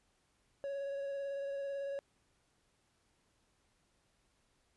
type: tone with vibrato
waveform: triangle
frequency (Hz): 556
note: C#5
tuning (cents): +5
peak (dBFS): -35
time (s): 0.64-1.99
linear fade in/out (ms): 0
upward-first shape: sine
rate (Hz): 18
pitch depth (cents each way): 16
effects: pink hiss -75 dBFS RMS until 4.76 s + resampled to 24000 Hz